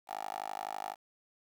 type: tone with high-pass filter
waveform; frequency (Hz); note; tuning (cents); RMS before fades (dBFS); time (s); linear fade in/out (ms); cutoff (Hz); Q
10% pulse; 51.91; G#1; 0; -40; 0.07-0.96; 50; 780; 5.1
effects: 10-bit